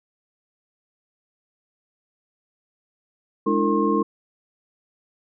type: tone cluster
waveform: sine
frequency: 208.5 / 294.6 / 335.3 / 453.9 / 1071 Hz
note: G#3 / D4 / E4 / A#4 / C6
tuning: +7 / +6 / +30 / -46 / +40 cents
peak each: -24 dBFS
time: 3.46-4.03 s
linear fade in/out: 10 ms
effects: none